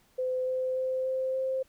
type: tone with pitch steps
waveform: sine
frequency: 511 / 514.6 / 518.1 / 521.7 / 525.4 Hz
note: C5 / C5 / C5 / C5 / C5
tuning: -41 / -29 / -17 / -5 / +7 cents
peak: -27 dBFS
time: 0.18-1.63 s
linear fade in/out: 10 ms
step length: 290 ms
effects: pink hiss -65 dBFS RMS until 1.68 s